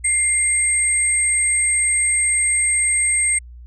sine tone pair together, 2100 / 8422 Hz, C7 / C9, +6 / +10 cents, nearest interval 2 octaves, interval 2404 cents, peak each -21 / -16 dBFS, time 0.04-3.39 s, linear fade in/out 10 ms, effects added 60 Hz sine -36 dBFS peak until 3.66 s

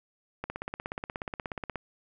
click train, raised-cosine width 0.5 ms, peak -19 dBFS, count 23, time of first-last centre 0.44-1.757 s, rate 16.7 Hz, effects none

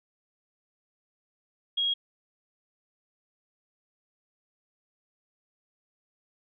sine tone, 3286 Hz, G#7, 19 cents flat, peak -24 dBFS, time 1.77-1.94 s, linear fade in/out 10 ms, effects none

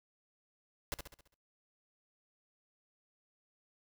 pink noise with echo, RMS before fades -37 dBFS, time 0.92-0.94 s, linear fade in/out 0 ms, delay 67 ms, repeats 6, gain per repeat -6 dB, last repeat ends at 1.342 s, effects noise-tail reverb RT60 0.3 s tail -24 dB re dry

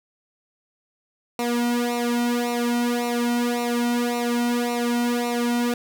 sawtooth tone with flanger, 239.9 Hz, A#3, 50 cents sharp, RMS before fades -23 dBFS, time 1.39-5.74 s, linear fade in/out 2 ms, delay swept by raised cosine 0.61 to 1.81 ms, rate 1.8 Hz, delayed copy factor -1, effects none

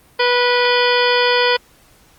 harmonic tone with a mistuned harmonic, 489.7 Hz, B4, 15 cents flat, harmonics 1 / 2 / 3 / 4 / 5 / 6 / 7 / 9 / 10, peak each -16 / -19 / -21 / -22 / -23 / -24 / -24 / -26 / -26 dBFS, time 0.19-1.57 s, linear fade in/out 10 ms, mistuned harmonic 6, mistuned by +64 cents, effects pink hiss -51 dBFS RMS until 2.18 s + Opus 32 kbps

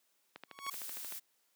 click train, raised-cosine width 0.3 ms, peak -30 dBFS, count 11, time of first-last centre 0.36-1.123 s, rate 13.1 Hz
sawtooth tone with exponential growth, 1111 Hz, C#6, 4 cents sharp, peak -30 dBFS, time 0.48-0.7 s, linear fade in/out 5 ms, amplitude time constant 47 ms
blue noise, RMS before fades -44 dBFS, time 0.7-1.2 s, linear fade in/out 20 ms
effects white hiss -75 dBFS RMS until 1.55 s + high-pass 200 Hz 12 dB/octave

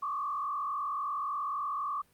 sine tone with frequency modulation, 1148 Hz, D6, 40 cents flat, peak -31 dBFS, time 0.02-2.02 s, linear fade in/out 10 ms, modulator 43.7 Hz, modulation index 1.4, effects pink hiss -67 dBFS RMS until 2.13 s + Opus 48 kbps

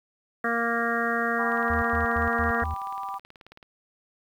harmonic tone, 233.1 Hz, A#3, in tune, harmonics 1 / 2 / 3 / 5 / 6 / 7 / 8, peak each -31 / -31 / -31 / -31 / -31 / -31 / -31 dBFS, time 0.44-2.64 s, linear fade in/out 5 ms
sine chord, G major, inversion none, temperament equal with one note detuned, 784 / 987.8 / 1181.5 Hz, G5 / B5 / D6, 0 / 0 / +10 cents, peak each -35 dBFS, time 1.38-3.19 s, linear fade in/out 20 ms
click train, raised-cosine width 0.3 ms, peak -31 dBFS, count 40, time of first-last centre 1.52-3.628 s, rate 18.5 Hz
triangle tone bursts, 78.6 Hz, D#2, 18 cents sharp, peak -26 dBFS, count 5, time 1.7-2.74 s, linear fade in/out 0 ms, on 120 ms, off 110 ms
effects 9-bit

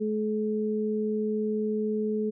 sine tone pair together, 214 / 428 Hz, A3 / A4, -48 / -48 cents, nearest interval octave, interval 1200 cents, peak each -28 dBFS, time 0-2.31 s, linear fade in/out 20 ms, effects none

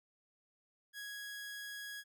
sawtooth tone, 1661.2 Hz, G#6, in tune, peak -40 dBFS, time 0.93-2.04 s, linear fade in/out 50 ms, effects none

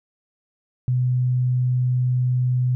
sine tone, 125.7 Hz, B2, 31 cents sharp, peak -17 dBFS, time 0.88-2.75 s, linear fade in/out 0 ms, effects none

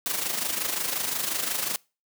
white noise with amplitude modulation, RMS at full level -26 dBFS, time 0.06-1.76 s, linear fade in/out 0 ms, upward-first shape sine, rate 25.6 Hz, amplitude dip 60%, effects noise-tail reverb RT60 0.3 s tail -24 dB re dry + high-pass 150 Hz 12 dB/octave

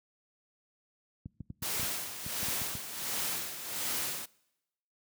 clicks, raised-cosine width 5 ms, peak -27 dBFS, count 11, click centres 1.259 / 1.406 / 1.503 / 1.624 / 1.797 / 1.83 / 2.264 / 2.43 / 2.484 / 2.617 / 2.752 s
white noise with tremolo, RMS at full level -33 dBFS, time 1.62-4.26 s, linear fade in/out 10 ms, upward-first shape sine, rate 1.4 Hz, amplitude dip 65%
effects noise-tail reverb RT60 0.9 s tail -24 dB re dry + high-pass 80 Hz 12 dB/octave

